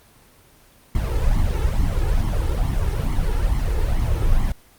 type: noise with flanger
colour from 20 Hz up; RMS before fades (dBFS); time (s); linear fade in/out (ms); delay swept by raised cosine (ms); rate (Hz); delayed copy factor
brown; -19; 0.95-4.52; 2; 0.95 to 2.35; 2.3; +1
effects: pink hiss -52 dBFS RMS until 4.78 s + Opus 24 kbps